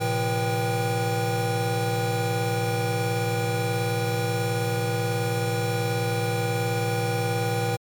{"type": "tone cluster", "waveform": "square", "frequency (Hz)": [112.7, 131.3, 171.1, 483.4, 789], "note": ["A2", "C3", "F3", "B4", "G5"], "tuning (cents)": [42, 6, -35, -37, 11], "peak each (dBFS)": [-27, -35, -34, -29, -31], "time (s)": [0, 7.77], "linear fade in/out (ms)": 20, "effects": ["MP3 96 kbps"]}